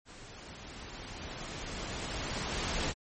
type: noise with level ramp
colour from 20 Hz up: pink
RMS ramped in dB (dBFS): -50 to -32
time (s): 0.05-2.94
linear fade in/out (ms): 50
effects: MP3 32 kbps